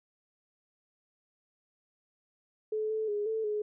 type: tone with pitch steps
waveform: sine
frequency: 431.7 / 436.9 / 414.2 / 442.2 / 421.1 Hz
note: A4 / A4 / G#4 / A4 / G#4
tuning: -33 / -12 / -5 / +9 / +24 cents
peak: -29 dBFS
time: 2.72-3.62 s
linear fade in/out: 5 ms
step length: 180 ms
effects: none